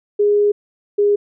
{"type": "tone pair in turn", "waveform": "sine", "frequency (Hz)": [412.6, 410], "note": ["G#4", "G#4"], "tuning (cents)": [-11, -22], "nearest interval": "unison", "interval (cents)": 11, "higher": "first", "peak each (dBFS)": -11, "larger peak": "neither", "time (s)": [[0.19, 0.52], [0.98, 1.16]], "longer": "first", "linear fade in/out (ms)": 10, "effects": []}